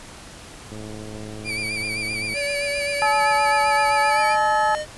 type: click train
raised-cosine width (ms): 2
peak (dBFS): -24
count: 174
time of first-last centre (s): 0.72-2.337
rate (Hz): 107
type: tone with vibrato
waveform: 35% pulse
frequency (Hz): 2335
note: D7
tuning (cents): -11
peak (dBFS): -23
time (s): 1.44-4.37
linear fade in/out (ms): 50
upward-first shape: sine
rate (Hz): 7.7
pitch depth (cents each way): 57
type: tone with pitch glide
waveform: square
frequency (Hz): 572 to 609.5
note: D5 to D#5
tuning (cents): -46 to -36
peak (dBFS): -26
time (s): 2.33-4.86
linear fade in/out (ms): 50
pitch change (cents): +110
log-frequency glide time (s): 4.06-4.23
type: harmonic tone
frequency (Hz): 430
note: A4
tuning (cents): -40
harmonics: 2 / 3 / 4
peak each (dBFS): -18 / -25 / -26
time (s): 3.02-4.75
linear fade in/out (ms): 0
effects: pink hiss -41 dBFS RMS until 4.97 s + resampled to 24000 Hz